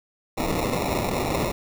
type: noise with sample-and-hold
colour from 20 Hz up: white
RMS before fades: -25 dBFS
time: 0.37-1.52 s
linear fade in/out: 10 ms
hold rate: 1575 Hz
effects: none